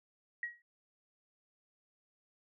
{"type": "tone with exponential decay", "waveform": "sine", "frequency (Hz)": 1904, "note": "A#6", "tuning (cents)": 36, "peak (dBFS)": -32, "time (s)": [0.43, 0.62], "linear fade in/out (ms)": 2, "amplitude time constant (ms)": 40, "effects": []}